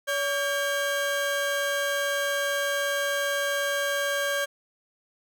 35% pulse tone pair together, 568 / 1606.5 Hz, C#5 / G6, +42 / +42 cents, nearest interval octave + tritone, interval 1800 cents, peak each -26 dBFS, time 0.07-4.46 s, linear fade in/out 20 ms, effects none

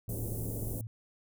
sine tone, 111.4 Hz, A2, 22 cents sharp, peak -37 dBFS, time 0.08-0.87 s, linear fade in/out 0 ms
pink band-stop noise, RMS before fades -38 dBFS, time 0.09-0.81 s, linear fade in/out 2 ms, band 520 to 9600 Hz, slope 24 dB/octave
effects none

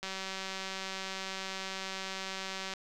click train, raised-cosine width 0.2 ms, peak -21 dBFS, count 518, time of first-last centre 0.03-2.737 s, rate 191 Hz, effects none

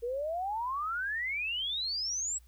sine exponential sweep, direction up, 460 to 7930 Hz, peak -31 dBFS, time 0.02-2.39 s, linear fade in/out 20 ms, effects added 60 Hz sine -55 dBFS peak until 2.47 s + white hiss -69 dBFS RMS until 2.47 s

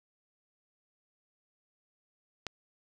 click, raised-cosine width 0.2 ms, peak -18 dBFS, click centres 2.467 s, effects none

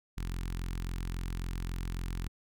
sawtooth tone with notch filter, 43.65 Hz, F1, in tune, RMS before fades -36 dBFS, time 0.17-2.28 s, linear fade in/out 10 ms, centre 580 Hz, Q 0.61, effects none

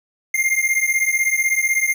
square beating tone pair, 2105 / 2121 Hz, C7 / C7, +10 / +23 cents, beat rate 16 Hz, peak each -20 dBFS, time 0.34-1.94 s, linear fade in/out 5 ms, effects none

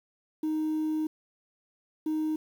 sine tone pair in turn, 311.1 / 311.1 Hz, D#4 / D#4, 0 / 0 cents, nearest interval unison, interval 0 cents, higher neither, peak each -24 dBFS, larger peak neither, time 0.43-1.07 / 2.06-2.36 s, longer first, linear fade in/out 5 ms, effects tanh soft clip ceiling -25 dBFS + 9-bit

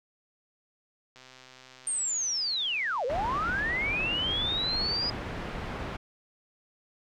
click train, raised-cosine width 0.2 ms, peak -33 dBFS, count 317, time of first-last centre 1.16-3.61 s, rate 129 Hz
sine linear two-way sweep, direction down then up, 8870 to 462.1 to 4961 Hz, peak -27 dBFS, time 1.87-5.1 s, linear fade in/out 2 ms, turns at 3.05 s
pink low-pass noise, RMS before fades -36 dBFS, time 3.09-5.97 s, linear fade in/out 10 ms, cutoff 2300 Hz, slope 12 dB/octave
effects none

